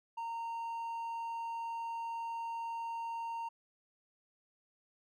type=tone with hard clipping; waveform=sine; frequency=922 Hz; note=A#5; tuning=19 cents flat; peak=-38 dBFS; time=0.17-3.49 s; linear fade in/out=10 ms; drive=3 dB; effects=none